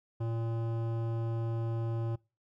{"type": "tone with hard clipping", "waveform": "sine", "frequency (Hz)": 114.7, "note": "A#2", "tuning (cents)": -28, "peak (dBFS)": -33, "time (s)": [0.2, 2.16], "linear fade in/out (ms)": 10, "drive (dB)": 15, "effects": ["noise-tail reverb RT60 0.3 s tail -24 dB re dry"]}